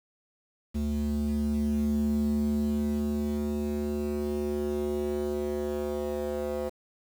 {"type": "tone with band-pass filter sweep", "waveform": "square", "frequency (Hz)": 73.42, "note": "D2", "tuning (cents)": 0, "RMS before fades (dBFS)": -29, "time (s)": [0.74, 6.7], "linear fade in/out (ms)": 20, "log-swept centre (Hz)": [170, 510], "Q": 2.9, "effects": ["8-bit"]}